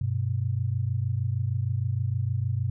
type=tone pair together; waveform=sine; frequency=98 / 124.47 Hz; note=G2 / B2; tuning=0 / +14 cents; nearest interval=major third; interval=414 cents; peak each=-27 dBFS; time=0.01-2.7 s; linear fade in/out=5 ms; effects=none